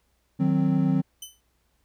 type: chord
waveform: triangle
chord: C diminished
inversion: first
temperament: equal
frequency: 155.56 / 185 / 261.6 Hz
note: Eb3 / Gb3 / C4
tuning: 0 / 0 / 0 cents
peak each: -22 dBFS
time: 0.39-1.02 s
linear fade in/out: 20 ms
type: tone with exponential decay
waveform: 15% pulse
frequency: 3031 Hz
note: F#7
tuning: 41 cents sharp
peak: -26 dBFS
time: 1.22-1.41 s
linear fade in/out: 5 ms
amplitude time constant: 40 ms
effects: added 60 Hz sine -70 dBFS peak until 1.84 s + pink hiss -71 dBFS RMS until 1.84 s